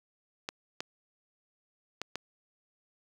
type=clicks; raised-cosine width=0.2 ms; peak=-17 dBFS; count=4; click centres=0.489 / 0.805 / 2.016 / 2.156 s; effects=high-pass 150 Hz 12 dB/octave + 8-bit